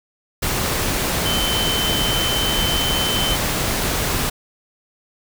sine tone in noise, 3068 Hz, G7, 38 cents flat, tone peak -21 dBFS, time 1.25-3.36 s, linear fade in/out 10 ms, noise pink, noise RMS -21 dBFS, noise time 0.42-4.3 s, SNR -3 dB, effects none

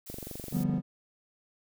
blue noise, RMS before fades -45 dBFS, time 0.06-0.64 s, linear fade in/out 10 ms
click train, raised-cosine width 2 ms, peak -27 dBFS, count 17, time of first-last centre 0.1-0.781 s, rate 23.5 Hz
triangle chord, G dominant seventh, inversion second, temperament equal, 146.83 / 174.61 / 196 / 246.9 Hz, D3 / F3 / G3 / B3, 0 / 0 / 0 / 0 cents, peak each -30 dBFS, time 0.51-0.82 s, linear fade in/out 50 ms
effects none

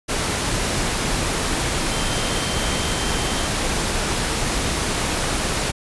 sine tone in noise, 3137 Hz, G7, 1 cent sharp, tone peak -32 dBFS, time 1.9-3.49 s, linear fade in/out 20 ms, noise pink, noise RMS -22 dBFS, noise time 0.08-5.72 s, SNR -13 dB, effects resampled to 24000 Hz

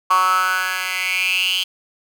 10% pulse tone with high-pass filter sweep, 185.3 Hz, F#3, 3 cents sharp, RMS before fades -19 dBFS, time 0.1-1.64 s, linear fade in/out 10 ms, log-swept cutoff 1100 to 3200 Hz, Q 7.9, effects none

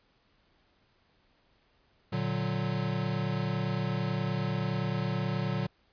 square chord, Bb augmented, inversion none, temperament equal with one note detuned, 117.22 / 146.83 / 185 Hz, Bb2 / D3 / F#3, +10 / 0 / 0 cents, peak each -34 dBFS, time 2.12-5.67 s, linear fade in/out 10 ms, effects pink hiss -68 dBFS RMS until 5.92 s + resampled to 11025 Hz

